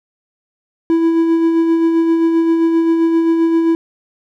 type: tone with tremolo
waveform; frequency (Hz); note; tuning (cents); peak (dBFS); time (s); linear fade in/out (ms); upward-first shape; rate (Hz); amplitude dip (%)
triangle; 330; E4; +2; -7; 0.9-3.75; 0; sine; 7.6; 35
effects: none